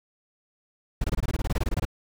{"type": "noise bursts", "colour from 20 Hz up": "brown", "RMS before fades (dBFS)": -24, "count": 16, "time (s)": [1.01, 1.852], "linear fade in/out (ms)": 5, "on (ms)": 32, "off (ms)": 22, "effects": []}